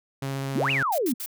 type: tone with vibrato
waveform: sawtooth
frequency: 136.3 Hz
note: C#3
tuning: 29 cents flat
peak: -24 dBFS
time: 0.22-0.83 s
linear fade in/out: 5 ms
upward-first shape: sine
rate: 15 Hz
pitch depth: 9 cents each way
type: exponential two-way sweep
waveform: sine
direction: up then down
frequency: 190 to 2930 to 219.3 Hz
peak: -22 dBFS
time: 0.55-1.14 s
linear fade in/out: 10 ms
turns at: 0.71 s
type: noise bursts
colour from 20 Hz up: blue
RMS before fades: -33 dBFS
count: 3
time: 0.92-1.261 s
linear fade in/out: 5 ms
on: 63 ms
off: 76 ms
effects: none